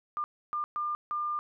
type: tone bursts at uneven times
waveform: sine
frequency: 1200 Hz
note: D6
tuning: 37 cents sharp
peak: -29 dBFS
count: 4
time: 0.17-0.24 / 0.53-0.64 / 0.76-0.95 / 1.11-1.39 s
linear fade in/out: 0 ms
effects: none